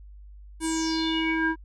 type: tone with low-pass filter sweep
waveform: square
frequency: 322.4 Hz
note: E4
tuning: 38 cents flat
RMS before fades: -26 dBFS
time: 0.6-1.56 s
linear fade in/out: 50 ms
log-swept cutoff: 9800 to 1300 Hz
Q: 6.9
effects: added 50 Hz sine -43 dBFS peak until 1.64 s